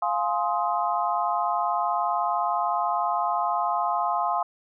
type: chord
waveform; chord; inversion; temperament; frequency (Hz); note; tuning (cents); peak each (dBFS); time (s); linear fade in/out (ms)
sine; F minor seventh; none; just; 698.5 / 838.1 / 1047.7 / 1257.2; F5 / Ab5 / C6 / Eb6; 0 / +16 / +2 / +18; -27 / -28 / -27 / -30; 0.02-4.43; 5
effects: none